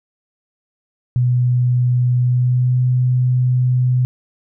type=tone with pitch glide; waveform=sine; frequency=123.9 to 125.92 Hz; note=B2 to B2; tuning=+6 to +34 cents; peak=-12 dBFS; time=1.16-4.05 s; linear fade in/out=0 ms; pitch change=+28 cents; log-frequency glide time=2.21-2.79 s; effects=none